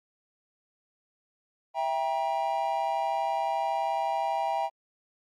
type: chord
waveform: triangle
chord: E diminished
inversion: none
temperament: just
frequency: 659.3 / 791.1 / 949.3 Hz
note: E5 / G5 / Bb5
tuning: 0 / +16 / +31 cents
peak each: -30 / -27 / -30 dBFS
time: 1.74-4.7 s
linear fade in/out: 50 ms
effects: Opus 48 kbps